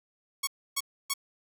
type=tone bursts; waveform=5% pulse; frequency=1108.7 Hz; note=C#6; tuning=in tune; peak=-15 dBFS; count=3; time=0.43-1.139 s; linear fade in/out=10 ms; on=43 ms; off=290 ms; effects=none